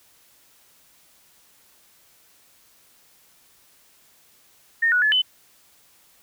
sine tone with pitch steps, 1834 / 1467 / 1719 / 3021 Hz, A#6 / F#6 / A6 / F#7, -29 / -15 / -41 / +35 cents, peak -16 dBFS, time 4.82-5.22 s, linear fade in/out 10 ms, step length 100 ms, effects white hiss -57 dBFS RMS until 6.22 s

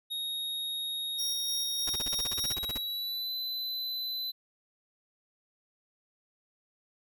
square tone with pitch glide, 3750 to 4019 Hz, A#7 to B7, +10 to +30 cents, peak -33 dBFS, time 0.1-4.32 s, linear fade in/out 20 ms, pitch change +120 cents, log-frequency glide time 2.25-3.32 s
sawtooth tone with tremolo, 5588 Hz, F8, in tune, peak -29 dBFS, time 1.18-2.55 s, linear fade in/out 20 ms, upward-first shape square, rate 3.3 Hz, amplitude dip 30%
pink noise bursts, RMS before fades -38 dBFS, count 15, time 1.87-2.778 s, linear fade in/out 5 ms, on 26 ms, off 37 ms
effects none

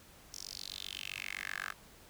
10% pulse tone with high-pass filter sweep, 47.75 Hz, G1, 45 cents flat, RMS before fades -43 dBFS, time 0.32-1.73 s, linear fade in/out 20 ms, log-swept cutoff 5900 to 1400 Hz, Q 4.6, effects pink hiss -58 dBFS RMS until 2.09 s

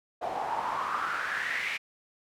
pink noise with band-pass filter sweep, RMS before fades -32 dBFS, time 0.21-1.78 s, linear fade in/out 20 ms, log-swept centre 690 to 2300 Hz, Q 5.5, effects none

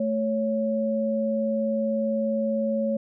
sine tone pair together, 220 / 555.4 Hz, A3 / C#5, 0 / +3 cents, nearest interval octave + major third, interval 1603 cents, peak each -25 dBFS, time 0-2.97 s, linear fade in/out 5 ms, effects none

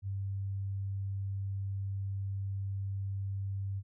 sine tone, 98 Hz, G2, in tune, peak -33 dBFS, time 0.02-3.83 s, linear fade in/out 50 ms, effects none

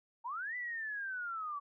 sine linear two-way sweep, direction up then down, 879 to 2000 to 1126 Hz, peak -37 dBFS, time 0.24-1.6 s, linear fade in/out 20 ms, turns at 0.56 s, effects none

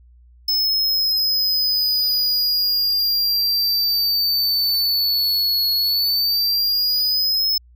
square linear two-way sweep, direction down then up, 5210 to 4343 to 5210 Hz, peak -17 dBFS, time 0.48-7.58 s, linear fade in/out 5 ms, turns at 5.73 s, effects added 60 Hz sine -46 dBFS peak until 7.75 s

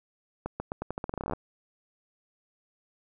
accelerating click train, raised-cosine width 1 ms, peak -18 dBFS, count 18, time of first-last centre 0.46-1.334 s, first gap 140 ms, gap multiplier 0.85, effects none

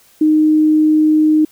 sine tone, 308.7 Hz, D#4, 14 cents flat, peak -8 dBFS, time 0.21-1.45 s, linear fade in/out 5 ms, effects white hiss -50 dBFS RMS until 1.51 s

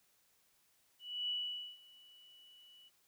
sine tone with ADSR envelope, 2951 Hz, F#7, 5 cents flat, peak -34 dBFS, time 0.99-2.9 s, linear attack 300 ms, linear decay 480 ms, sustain -24 dB, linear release 28 ms, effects white hiss -73 dBFS RMS until 3.07 s

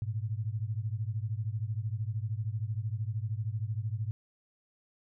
sine beating tone pair, 103.9 / 116.9 Hz, G#2 / A#2, +1 / +5 cents, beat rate 13 Hz, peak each -33 / -35 dBFS, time 0.02-4.11 s, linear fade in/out 0 ms, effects none

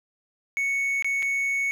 triangle tone with dropouts, 2217 Hz, C#7, in tune, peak -21 dBFS, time 0.57-1.71 s, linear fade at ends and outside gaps 0 ms, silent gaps 1.024-1.045 / 1.224-1.228 s, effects none

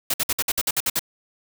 white noise bursts, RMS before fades -22 dBFS, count 10, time 0.1-0.994 s, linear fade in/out 5 ms, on 39 ms, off 56 ms, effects none

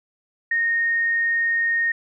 sine tone, 1851 Hz, A#6, 13 cents flat, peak -18 dBFS, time 0.51-1.92 s, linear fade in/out 5 ms, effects none

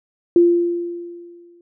sine tone with exponential decay, 345.6 Hz, F4, 18 cents flat, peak -7 dBFS, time 0.36-1.61 s, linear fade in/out 2 ms, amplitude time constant 270 ms, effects none

